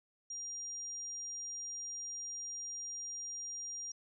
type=tone; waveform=sine; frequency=5700 Hz; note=F8; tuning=34 cents sharp; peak=-40 dBFS; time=0.3-3.92 s; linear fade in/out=5 ms; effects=none